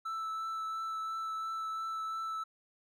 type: tone with vibrato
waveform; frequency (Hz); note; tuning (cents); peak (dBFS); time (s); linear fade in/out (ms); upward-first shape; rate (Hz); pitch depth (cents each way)
triangle; 1318.5; E6; 0; -33; 0.05-2.44; 10; triangle; 2.9; 12
effects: none